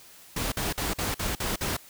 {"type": "noise bursts", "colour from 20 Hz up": "pink", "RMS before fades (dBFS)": -29, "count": 7, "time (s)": [0.36, 1.768], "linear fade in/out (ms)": 5, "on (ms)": 160, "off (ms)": 48, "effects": ["white hiss -51 dBFS RMS until 1.89 s"]}